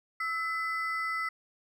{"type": "ring-modulated tone", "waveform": "triangle", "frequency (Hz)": 1661.2, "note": "G#6", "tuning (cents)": 0, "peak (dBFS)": -25, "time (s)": [0.2, 1.29], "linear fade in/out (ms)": 5, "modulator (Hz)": 350, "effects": []}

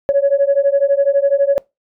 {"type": "beating tone pair", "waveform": "sine", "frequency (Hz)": [553, 565], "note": ["C#5", "C#5"], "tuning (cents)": [-4, 33], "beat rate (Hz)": 12, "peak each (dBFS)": -13, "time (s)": [0.09, 1.58], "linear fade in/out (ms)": 0, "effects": ["noise-tail reverb RT60 0.2 s tail -24 dB re dry", "tanh soft clip ceiling -5 dBFS"]}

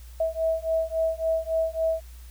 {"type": "beating tone pair", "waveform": "sine", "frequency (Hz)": [647, 650.6], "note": ["E5", "E5"], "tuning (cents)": [-32, -23], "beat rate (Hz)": 3.6, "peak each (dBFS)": [-26, -26], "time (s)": [0.2, 2.01], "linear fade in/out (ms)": 5, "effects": ["added 60 Hz sine -41 dBFS peak until 2.3 s", "white hiss -55 dBFS RMS until 2.3 s"]}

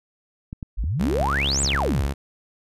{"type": "clicks", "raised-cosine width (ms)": 5, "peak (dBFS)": -19, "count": 6, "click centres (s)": [0.529, 0.628, 0.84, 1.212, 1.644, 1.744]}
{"type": "exponential two-way sweep", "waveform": "sine", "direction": "up then down", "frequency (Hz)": [41.6, 8372, 41.6], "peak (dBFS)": -21, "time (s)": [0.77, 2.07], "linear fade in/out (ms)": 20, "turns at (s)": 1.62}
{"type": "tone", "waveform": "sawtooth", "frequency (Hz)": 69.3, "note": "C#2", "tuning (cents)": 0, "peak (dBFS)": -20, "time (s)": [0.99, 2.14], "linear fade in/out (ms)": 20}
{"effects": ["resampled to 32000 Hz"]}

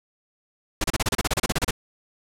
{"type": "noise bursts", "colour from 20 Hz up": "pink", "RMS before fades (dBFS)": -22, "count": 15, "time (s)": [0.81, 1.709], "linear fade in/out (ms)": 5, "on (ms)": 31, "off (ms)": 31, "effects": ["low-pass 11000 Hz 12 dB/octave"]}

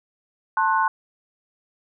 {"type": "chord", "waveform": "sine", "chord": "F# diminished", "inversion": "first", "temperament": "just", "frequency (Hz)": [888, 1065.6, 1480], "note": ["A5", "C6", "F#6"], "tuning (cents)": [16, 31, 0], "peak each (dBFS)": [-21, -21, -24], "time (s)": [0.57, 0.88], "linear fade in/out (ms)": 2, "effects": []}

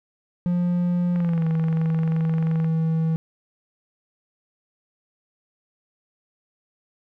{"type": "tone with pitch glide", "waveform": "triangle", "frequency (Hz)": [176.2, 161.58], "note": ["F3", "E3"], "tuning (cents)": [16, -34], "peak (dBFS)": -17, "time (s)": [0.46, 3.16], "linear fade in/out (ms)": 0, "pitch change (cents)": -150, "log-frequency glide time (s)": [1.15, 1.46]}
{"type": "click train", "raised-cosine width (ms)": 0.5, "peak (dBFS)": -23, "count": 35, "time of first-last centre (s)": [1.16, 2.645], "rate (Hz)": 22.9}
{"effects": []}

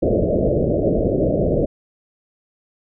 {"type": "low-pass noise", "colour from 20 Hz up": "white", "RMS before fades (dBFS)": -18, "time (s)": [0.02, 1.66], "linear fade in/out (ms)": 10, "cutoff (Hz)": 640, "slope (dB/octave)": 96, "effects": []}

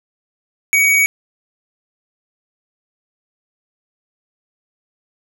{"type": "tone", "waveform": "square", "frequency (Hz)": 2255, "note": "C#7", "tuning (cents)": 29, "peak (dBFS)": -11, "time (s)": [0.73, 1.06], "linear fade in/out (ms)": 0, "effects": []}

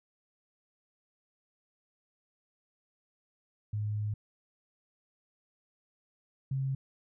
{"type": "tone pair in turn", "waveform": "sine", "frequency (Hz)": [105.3, 134.52], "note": ["G#2", "C3"], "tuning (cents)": [24, 48], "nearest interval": "major third", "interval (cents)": 424, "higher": "second", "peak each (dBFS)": [-30, -29], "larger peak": "second", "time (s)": [[3.73, 4.14], [6.51, 6.75]], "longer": "first", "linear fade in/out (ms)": 5, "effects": []}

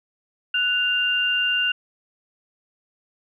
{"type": "tone pair together", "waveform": "sine", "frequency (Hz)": [1480, 2794], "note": ["F#6", "F7"], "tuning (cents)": [0, 0], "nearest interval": "major seventh", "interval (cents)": 1100, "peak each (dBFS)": [-24, -20], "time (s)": [0.54, 1.72], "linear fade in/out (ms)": 5, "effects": []}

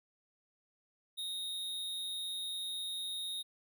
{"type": "tone with amplitude modulation", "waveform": "square", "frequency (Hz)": 3729, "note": "A#7", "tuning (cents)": 0, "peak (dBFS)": -36, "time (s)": [1.17, 3.43], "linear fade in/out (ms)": 20, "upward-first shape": "sine", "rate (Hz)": 184, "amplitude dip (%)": 40, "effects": []}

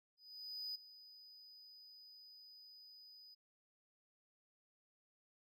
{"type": "tone with ADSR envelope", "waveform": "triangle", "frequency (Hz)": 4978, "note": "D#8", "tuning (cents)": 0, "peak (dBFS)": -40, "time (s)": [0.17, 3.35], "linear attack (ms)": 580, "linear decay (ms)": 11, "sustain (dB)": -16, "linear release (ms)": 15, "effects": []}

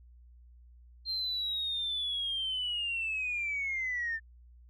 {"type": "linear sweep", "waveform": "sine", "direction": "down", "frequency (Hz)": [4186, 1777], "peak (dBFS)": -30, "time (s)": [1.05, 4.2], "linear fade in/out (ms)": 50, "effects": ["tanh soft clip ceiling -26 dBFS", "added 60 Hz sine -53 dBFS peak until 4.69 s"]}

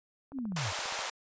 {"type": "click train", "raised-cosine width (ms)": 1, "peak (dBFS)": -34, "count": 11, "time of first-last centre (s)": [0.32, 0.991], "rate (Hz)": 14.9}
{"type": "linear sweep", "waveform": "sine", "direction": "down", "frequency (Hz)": [291.1, 77.78], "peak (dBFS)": -33, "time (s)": [0.32, 0.73], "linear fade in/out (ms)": 50}
{"type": "high-pass noise", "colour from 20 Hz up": "pink", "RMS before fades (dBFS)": -35, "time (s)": [0.56, 1.1], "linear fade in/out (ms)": 5, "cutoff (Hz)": 610, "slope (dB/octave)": 24}
{"effects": ["resampled to 16000 Hz"]}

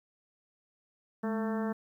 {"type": "harmonic tone with a mistuned harmonic", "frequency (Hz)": 223, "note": "A3", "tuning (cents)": 23, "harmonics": [1, 2, 3, 4, 5, 6, 7, 8], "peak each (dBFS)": [-31, -37, -41, -43, -45, -47, -48, -49], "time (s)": [1.23, 1.73], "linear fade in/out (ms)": 10, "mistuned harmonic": 1, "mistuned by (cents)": -68, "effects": ["11-bit"]}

